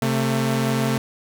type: tone pair together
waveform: sawtooth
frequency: 132.89 / 223.5 Hz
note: C3 / A3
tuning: +27 / +27 cents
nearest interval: major sixth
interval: 900 cents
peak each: -18 dBFS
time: 0.02-0.98 s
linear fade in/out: 2 ms
effects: none